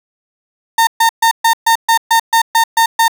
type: tone bursts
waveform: 35% pulse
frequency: 912 Hz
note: A#5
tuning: 38 cents flat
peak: -6 dBFS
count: 11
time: 0.78-3.081 s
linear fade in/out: 5 ms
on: 91 ms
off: 130 ms
effects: 7-bit